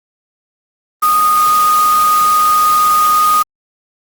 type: tone in noise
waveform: sine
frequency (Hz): 1237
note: D#6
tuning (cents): -10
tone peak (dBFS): -8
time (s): 1.02-3.43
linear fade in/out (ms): 10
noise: white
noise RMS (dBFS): -22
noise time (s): 1.02-3.43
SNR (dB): +11
effects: Opus 32 kbps